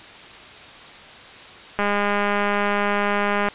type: click train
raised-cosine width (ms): 0.5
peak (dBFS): -7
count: 347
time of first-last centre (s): 1.79-3.486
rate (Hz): 204
effects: white hiss -41 dBFS RMS until 3.54 s + resampled to 8000 Hz